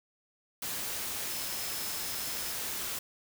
sine tone in noise, 5200 Hz, E8, 24 cents flat, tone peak -44 dBFS, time 1.3-2.52 s, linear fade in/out 5 ms, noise white, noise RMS -36 dBFS, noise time 0.62-2.99 s, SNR -11 dB, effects none

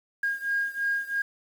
sine beating tone pair, 1623 / 1626 Hz, G#6 / G#6, -40 / -37 cents, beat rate 3 Hz, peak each -27 / -29 dBFS, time 0.23-1.22 s, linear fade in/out 5 ms, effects tanh soft clip ceiling -18 dBFS + 8-bit

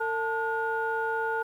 sine tone cluster, 452 / 882 / 1438 Hz, A4 / A5 / F#6, +47 / +4 / -50 cents, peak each -30 dBFS, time 0-1.43 s, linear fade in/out 10 ms, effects tanh soft clip ceiling -18 dBFS + 10-bit

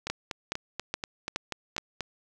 two click trains, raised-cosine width 0.2 ms, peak -15 / -12 dBFS, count 9 / 5, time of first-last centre 0.07-2.007 / 0.1-1.781 s, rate 4.13 / 2.38 Hz, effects none

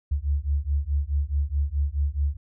sine beating tone pair, 69.4 / 74.1 Hz, C#2 / D2, +3 / +16 cents, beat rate 4.7 Hz, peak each -25 dBFS, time 0.11-2.37 s, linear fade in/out 10 ms, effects none

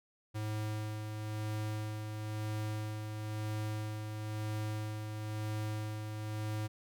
square tone with tremolo, 107.3 Hz, A2, 43 cents flat, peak -35 dBFS, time 0.34-6.68 s, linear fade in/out 20 ms, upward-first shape sine, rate 1 Hz, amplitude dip 40%, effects none

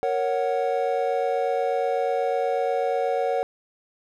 triangle chord, F# major, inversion first, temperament equal, 466.2 / 554.4 / 740 Hz, A#4 / C#5 / F#5, 0 / 0 / 0 cents, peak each -24 dBFS, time 0.03-3.43 s, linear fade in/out 0 ms, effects none

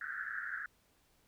pink band-pass noise, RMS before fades -41 dBFS, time 0.01-0.66 s, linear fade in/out 2 ms, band 1400 to 1800 Hz, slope 96 dB/octave, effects pink hiss -71 dBFS RMS until 1.27 s

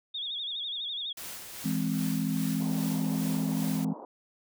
sine tone with vibrato, 3507 Hz, A7, 6 cents flat, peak -32 dBFS, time 0.14-1.13 s, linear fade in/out 10 ms, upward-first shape sine, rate 12 Hz, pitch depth 110 cents each way
white noise with tremolo, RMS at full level -40 dBFS, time 1.17-3.85 s, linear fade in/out 5 ms, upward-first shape sine, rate 2.5 Hz, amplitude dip 40%
sine chord, E augmented, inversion none, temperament equal, 164.81 / 207.7 / 261.6 Hz, E3 / G#3 / B#3, 0 / 0 / 0 cents, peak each -31 dBFS, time 1.64-3.94 s, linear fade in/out 20 ms
white band-pass noise, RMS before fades -45 dBFS, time 2.6-4.05 s, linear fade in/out 2 ms, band 230 to 990 Hz, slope 48 dB/octave
effects none

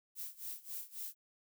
violet noise with tremolo, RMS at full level -42 dBFS, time 0.15-1.15 s, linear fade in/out 50 ms, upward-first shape sine, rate 3.7 Hz, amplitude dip 90%, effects none

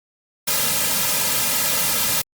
white noise with comb filter, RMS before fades -20 dBFS, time 0.47-2.22 s, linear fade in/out 10 ms, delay 2.7 ms, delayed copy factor -0.85, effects Opus 48 kbps

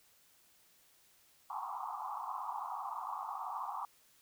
white band-pass noise, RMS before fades -41 dBFS, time 1.5-3.85 s, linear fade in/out 2 ms, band 750 to 1200 Hz, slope 96 dB/octave, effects white hiss -67 dBFS RMS until 4.21 s

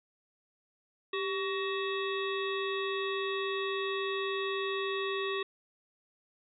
harmonic tone with a mistuned harmonic, 375.3 Hz, F#4, 25 cents sharp, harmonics 1 / 3 / 5 / 7 / 9 / 10, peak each -33 / -38 / -40 / -41 / -43 / -43 dBFS, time 1.13-5.43 s, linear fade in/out 5 ms, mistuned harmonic 1, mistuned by +75 cents, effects none

